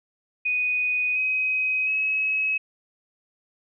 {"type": "tone with pitch steps", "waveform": "sine", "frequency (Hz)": [2487, 2525, 2563], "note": ["D#7", "D#7", "E7"], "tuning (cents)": [-1, 25, -49], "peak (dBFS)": -21, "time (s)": [0.45, 2.58], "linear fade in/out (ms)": 10, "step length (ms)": 710, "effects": []}